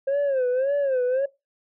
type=tone with vibrato; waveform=sine; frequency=533 Hz; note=C5; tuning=32 cents sharp; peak=-17 dBFS; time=0.07-1.26 s; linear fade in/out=10 ms; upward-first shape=sine; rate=1.8 Hz; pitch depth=130 cents each way; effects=noise-tail reverb RT60 0.2 s tail -18 dB re dry + tanh soft clip ceiling -19 dBFS